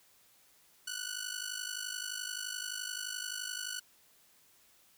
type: ring-modulated tone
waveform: 10% pulse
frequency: 1480 Hz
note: F#6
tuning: in tune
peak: -26 dBFS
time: 0.87-3.8 s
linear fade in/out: 5 ms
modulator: 25.8 Hz
effects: white hiss -65 dBFS RMS until 4.97 s